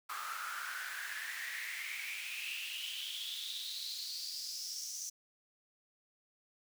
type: noise with high-pass filter sweep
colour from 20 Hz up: pink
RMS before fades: -42 dBFS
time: 0.09-5.1 s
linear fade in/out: 10 ms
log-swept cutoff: 1200 to 6100 Hz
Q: 7.4
effects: none